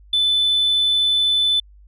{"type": "tone", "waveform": "sine", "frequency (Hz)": 3508, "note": "A7", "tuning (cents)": -6, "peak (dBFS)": -13, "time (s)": [0.13, 1.6], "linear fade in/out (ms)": 5, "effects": ["tanh soft clip ceiling -12 dBFS", "added 50 Hz sine -44 dBFS peak until 1.87 s"]}